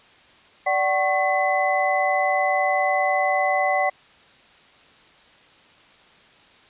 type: tone cluster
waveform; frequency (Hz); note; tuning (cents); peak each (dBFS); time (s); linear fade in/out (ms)
sine; 585 / 755 / 1099 / 2014; D5 / F#5 / C#6 / B6; -7 / +35 / -15 / +33; -24 / -21 / -29 / -24; 0.66-3.9; 10
effects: white hiss -52 dBFS RMS until 6.69 s + resampled to 8000 Hz